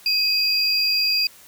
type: tone pair together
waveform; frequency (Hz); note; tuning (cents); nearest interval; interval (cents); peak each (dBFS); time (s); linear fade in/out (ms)
triangle; 2535 / 4785; D#7 / D8; +32 / +32; major seventh; 1100; -24 / -17; 0.06-1.27; 2
effects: white hiss -48 dBFS RMS until 1.47 s